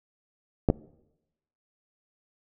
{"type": "clicks", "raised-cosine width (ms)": 2, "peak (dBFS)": -7, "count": 2, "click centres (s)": [0.688, 0.701], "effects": ["noise-tail reverb RT60 0.9 s tail -22 dB re dry"]}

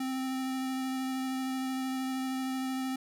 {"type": "tone with vibrato", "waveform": "square", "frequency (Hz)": 261.6, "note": "C4", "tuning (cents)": 0, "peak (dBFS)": -32, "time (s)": [0, 2.96], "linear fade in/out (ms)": 5, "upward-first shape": "triangle", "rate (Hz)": 13, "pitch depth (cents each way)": 13, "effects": []}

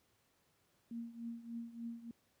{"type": "tone with tremolo", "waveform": "sine", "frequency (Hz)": 232.7, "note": "A#3", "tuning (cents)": -3, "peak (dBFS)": -39, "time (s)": [0.91, 2.11], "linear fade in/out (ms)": 2, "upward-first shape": "triangle", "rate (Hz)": 3.4, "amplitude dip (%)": 85, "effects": ["pink hiss -75 dBFS RMS until 2.4 s", "high-pass 80 Hz 12 dB/octave"]}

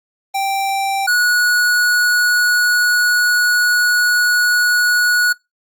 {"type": "tone pair in turn", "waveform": "square", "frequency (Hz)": [783, 1461.1], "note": ["G5", "F#6"], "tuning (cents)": [-2, -22], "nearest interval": "major seventh", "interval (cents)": 1080, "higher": "second", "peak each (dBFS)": [-17, -13], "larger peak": "second", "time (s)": [[0.34, 1.07], [1.07, 5.33]], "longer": "second", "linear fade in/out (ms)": 10, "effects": ["noise-tail reverb RT60 0.2 s tail -22 dB re dry", "Opus 32 kbps"]}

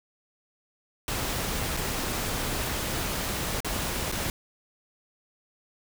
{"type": "noise with dropouts", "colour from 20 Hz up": "pink", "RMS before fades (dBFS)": -30, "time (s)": [1.08, 4.3], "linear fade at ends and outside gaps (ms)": 1, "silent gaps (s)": [[1.767, 1.771], [3.604, 3.646], [4.116, 4.123]], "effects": []}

